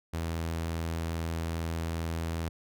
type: tone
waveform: sawtooth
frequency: 82.41 Hz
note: E2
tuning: in tune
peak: -27 dBFS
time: 0.13-2.49 s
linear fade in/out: 10 ms
effects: none